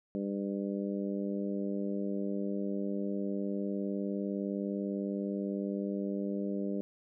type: harmonic tone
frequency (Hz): 99.8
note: G2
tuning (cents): +32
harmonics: 2 / 3 / 4 / 5 / 6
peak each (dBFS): -34 / -38 / -40 / -42 / -44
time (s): 0.15-6.81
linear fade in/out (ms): 0
effects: none